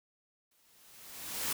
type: noise with exponential growth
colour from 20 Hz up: white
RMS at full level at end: -32 dBFS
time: 0.51-1.53 s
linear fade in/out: 5 ms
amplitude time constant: 220 ms
effects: none